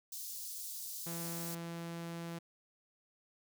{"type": "high-pass noise", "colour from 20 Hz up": "white", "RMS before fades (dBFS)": -44, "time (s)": [0.12, 1.55], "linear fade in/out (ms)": 5, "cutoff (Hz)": 4400, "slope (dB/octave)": 24}
{"type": "tone", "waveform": "sawtooth", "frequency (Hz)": 168.5, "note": "E3", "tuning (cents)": 38, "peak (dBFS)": -37, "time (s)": [1.06, 2.39], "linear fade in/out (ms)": 10}
{"effects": []}